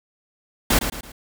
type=noise with echo; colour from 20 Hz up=pink; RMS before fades=-17 dBFS; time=0.7-0.79 s; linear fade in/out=5 ms; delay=110 ms; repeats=3; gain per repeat=-8 dB; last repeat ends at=1.12 s; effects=none